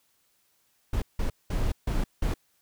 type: noise bursts at uneven times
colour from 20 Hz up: brown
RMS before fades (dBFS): -26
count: 5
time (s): 0.93-1.02 / 1.19-1.3 / 1.5-1.72 / 1.87-2.04 / 2.22-2.34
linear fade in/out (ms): 5
effects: white hiss -69 dBFS RMS until 2.61 s